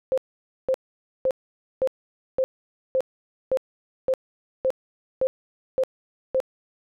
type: tone bursts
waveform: sine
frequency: 523.3 Hz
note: C5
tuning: in tune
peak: -18 dBFS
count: 12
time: 0.12-6.402 s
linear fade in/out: 0 ms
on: 56 ms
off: 510 ms
effects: none